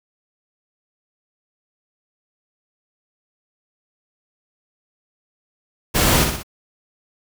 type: noise with echo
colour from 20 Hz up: pink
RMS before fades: -17 dBFS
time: 5.94-6.25 s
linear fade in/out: 20 ms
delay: 61 ms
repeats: 3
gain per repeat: -5 dB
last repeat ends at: 6.433 s
effects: none